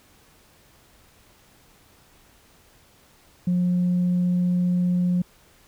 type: tone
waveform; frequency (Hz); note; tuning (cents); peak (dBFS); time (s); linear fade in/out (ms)
sine; 178.5; F3; +38; -17; 3.47-5.22; 5
effects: tanh soft clip ceiling -16 dBFS + pink hiss -56 dBFS RMS until 5.67 s